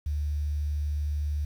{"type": "tone", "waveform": "sine", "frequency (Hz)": 73.9, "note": "D2", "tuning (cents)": 11, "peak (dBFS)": -26, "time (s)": [0.06, 1.45], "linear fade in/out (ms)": 5, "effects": ["9-bit"]}